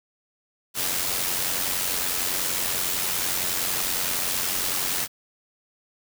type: noise with amplitude modulation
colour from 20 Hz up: white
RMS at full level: -24 dBFS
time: 0.74-5.08 s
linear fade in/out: 50 ms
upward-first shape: sine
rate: 90.8 Hz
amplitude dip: 45%
effects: none